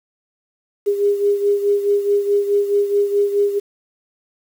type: beating tone pair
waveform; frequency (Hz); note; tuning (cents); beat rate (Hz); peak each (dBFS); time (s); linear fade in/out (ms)
sine; 405.2 / 409.9; G#4 / G#4; -43 / -23; 4.7; -15 / -21; 0.86-3.6; 20
effects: 7-bit